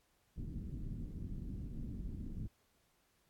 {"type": "low-pass noise", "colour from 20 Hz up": "pink", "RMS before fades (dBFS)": -43, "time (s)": [0.36, 2.48], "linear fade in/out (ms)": 20, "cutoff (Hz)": 260, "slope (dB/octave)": 24, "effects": ["pink hiss -75 dBFS RMS until 3.29 s", "AAC 64 kbps"]}